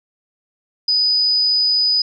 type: tone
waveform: sine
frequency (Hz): 4978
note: D#8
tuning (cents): 0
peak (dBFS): -13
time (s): 0.88-2.02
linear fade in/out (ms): 5
effects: none